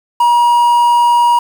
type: tone with quantisation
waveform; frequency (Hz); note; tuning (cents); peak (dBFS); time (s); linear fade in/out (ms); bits
triangle; 955; A#5; +42; -5; 0.2-1.39; 5; 5
effects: none